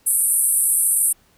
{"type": "band-pass noise", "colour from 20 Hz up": "pink", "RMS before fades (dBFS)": -18, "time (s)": [0.06, 1.13], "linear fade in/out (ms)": 10, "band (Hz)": [8600, 12000], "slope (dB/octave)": 96, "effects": ["pink hiss -58 dBFS RMS until 1.37 s"]}